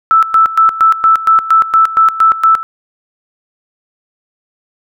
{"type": "tone with tremolo", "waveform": "sine", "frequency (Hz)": 1318.5, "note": "E6", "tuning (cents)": 0, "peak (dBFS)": -4, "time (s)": [0.11, 2.63], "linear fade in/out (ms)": 0, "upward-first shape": "square", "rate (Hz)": 4.3, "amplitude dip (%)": 80, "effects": []}